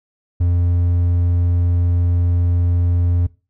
triangle tone, 87.31 Hz, F2, in tune, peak -11 dBFS, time 0.4-3.27 s, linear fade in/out 10 ms, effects noise-tail reverb RT60 0.3 s tail -20 dB re dry

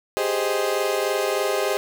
35% pulse chord, Ab major seventh, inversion third, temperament equal, 392 / 415.3 / 523.3 / 622.3 Hz, G4 / Ab4 / C5 / Eb5, 0 / 0 / 0 / 0 cents, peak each -25 dBFS, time 0.17-1.77 s, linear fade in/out 0 ms, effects none

